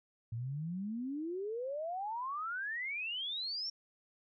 sine exponential sweep, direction up, 110 to 5588 Hz, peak -36 dBFS, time 0.32-3.7 s, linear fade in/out 5 ms, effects none

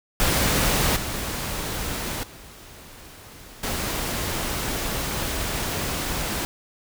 pink noise with level steps, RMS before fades -21 / -29 / -44 / -27 dBFS, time 0.2-6.45 s, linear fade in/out 0 ms, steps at 0.96 / 2.23 / 3.63 s, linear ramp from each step 5 ms, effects none

